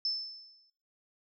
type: tone with exponential decay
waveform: sine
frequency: 5274 Hz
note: E8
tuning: in tune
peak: -27 dBFS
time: 0.05-0.7 s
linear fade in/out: 2 ms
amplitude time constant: 140 ms
effects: noise-tail reverb RT60 0.7 s tail -23 dB re dry